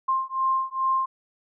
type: beating tone pair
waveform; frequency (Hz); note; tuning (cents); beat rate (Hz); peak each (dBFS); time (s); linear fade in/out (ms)
sine; 1055 / 1057.4; C6 / C6; +14 / +18; 2.4; -25; 0.08-1.06; 10
effects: none